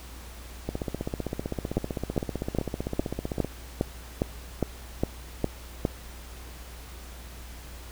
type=two click trains; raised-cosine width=2 ms; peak=-16 / -10 dBFS; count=44 / 11; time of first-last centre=0.69-3.446 / 1.77-5.852 s; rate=15.6 / 2.45 Hz; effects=added 60 Hz sine -42 dBFS peak until 7.91 s + pink hiss -47 dBFS RMS until 7.91 s